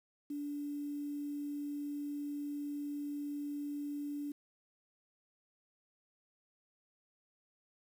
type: tone with quantisation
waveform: sine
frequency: 289.9 Hz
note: D4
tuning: 22 cents flat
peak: -37 dBFS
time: 0.3-4.32 s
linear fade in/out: 5 ms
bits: 10
effects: none